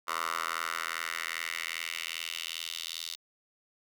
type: tone with high-pass filter sweep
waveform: 10% pulse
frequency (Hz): 82.5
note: E2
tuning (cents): +2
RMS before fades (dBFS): -36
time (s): 0.07-3.16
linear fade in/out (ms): 20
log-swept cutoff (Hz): 1100 to 3900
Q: 2.5
effects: none